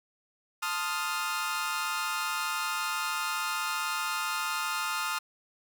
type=chord; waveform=sawtooth; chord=F dominant seventh; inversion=first; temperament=equal; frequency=880 / 1046.5 / 1244.5 / 1396.9 Hz; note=A5 / C6 / Eb6 / F6; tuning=0 / 0 / 0 / 0 cents; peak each=-34 / -35 / -30 / -30 dBFS; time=0.62-5.19 s; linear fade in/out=10 ms; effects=none